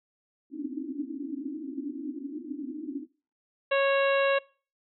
pink band-pass noise, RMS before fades -36 dBFS, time 0.5-3.07 s, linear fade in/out 50 ms, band 260 to 320 Hz, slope 96 dB/octave
harmonic tone, 551 Hz, C#5, 11 cents flat, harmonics 1 / 2 / 3 / 4 / 5 / 6 / 7, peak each -23 / -31 / -31 / -36 / -32 / -44 / -40 dBFS, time 3.71-4.39 s, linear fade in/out 10 ms
effects noise-tail reverb RT60 0.4 s tail -24 dB re dry

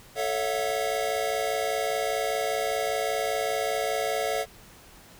square chord, F# minor seventh, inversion first, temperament equal with one note detuned, 440 / 554.4 / 659.3 / 724.3 Hz, A4 / C#5 / E5 / F#5, 0 / 0 / 0 / -37 cents, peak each -32 dBFS, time 0.15-4.46 s, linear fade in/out 50 ms, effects pink hiss -51 dBFS RMS until 5.19 s

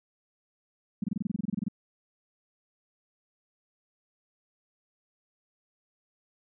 sine tone bursts, 203.6 Hz, G#3, 34 cents flat, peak -25 dBFS, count 15, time 1.02-1.684 s, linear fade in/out 5 ms, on 20 ms, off 26 ms, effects none

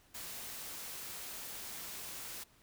white noise, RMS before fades -45 dBFS, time 0.14-2.44 s, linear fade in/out 10 ms, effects pink hiss -66 dBFS RMS until 2.62 s

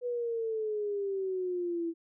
sine exponential sweep, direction down, 493.9 to 329.6 Hz, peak -30 dBFS, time 0.01-1.94 s, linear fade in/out 50 ms, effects none

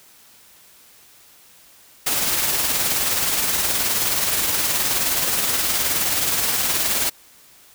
white noise with tremolo, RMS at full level -19 dBFS, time 2.06-7.1 s, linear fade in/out 10 ms, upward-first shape triangle, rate 19 Hz, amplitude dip 40%, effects white hiss -50 dBFS RMS until 7.74 s

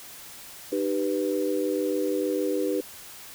sine chord, Eb augmented, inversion none, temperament equal with one note detuned, 305.4 / 392 / 493.9 Hz, Eb4 / G4 / B4, -32 / 0 / 0 cents, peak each -28 dBFS, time 0.72-2.81 s, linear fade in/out 5 ms, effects white hiss -44 dBFS RMS until 3.34 s

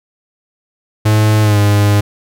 45% pulse tone with pitch glide, 107.3 to 102.93 Hz, A2 to G#2, -43 to -15 cents, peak -8 dBFS, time 1.05-2.01 s, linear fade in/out 10 ms, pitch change -72 cents, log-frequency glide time 1.42-1.57 s, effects none

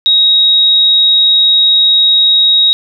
sine tone, 3789 Hz, A#7, 27 cents sharp, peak -5 dBFS, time 0.06-2.73 s, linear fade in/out 0 ms, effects none

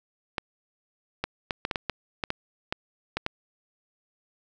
clicks, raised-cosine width 0.3 ms, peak -11 dBFS, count 12, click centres 0.382 / 1.24 / 1.508 / 1.651 / 1.712 / 1.758 / 1.897 / 2.238 / 2.304 / 2.725 / 3.17 / 3.264 s, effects none

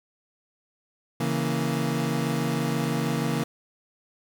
30% pulse chord, A# diminished, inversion first, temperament equal, 138.59 / 164.81 / 233.1 Hz, C#3 / E3 / A#3, 0 / 0 / 0 cents, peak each -26 dBFS, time 1.2-3.44 s, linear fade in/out 5 ms, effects none

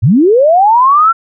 sine linear sweep, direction up, 87.8 to 1373 Hz, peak -4 dBFS, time 0.02-1.13 s, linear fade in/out 20 ms, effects none

